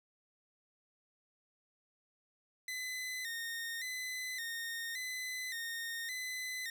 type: tone with vibrato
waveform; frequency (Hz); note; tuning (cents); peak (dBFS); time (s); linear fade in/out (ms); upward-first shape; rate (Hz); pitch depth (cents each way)
sawtooth; 1928; B6; -42; -35; 2.68-6.7; 2; square; 0.88; 78
effects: none